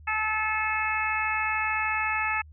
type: harmonic tone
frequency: 433.5 Hz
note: A4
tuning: 26 cents flat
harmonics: 2 / 3 / 4 / 5 / 6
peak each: -31 / -31 / -31 / -31 / -31 dBFS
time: 0.07-2.42 s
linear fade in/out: 10 ms
effects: added 76 Hz sine -46 dBFS peak until 2.52 s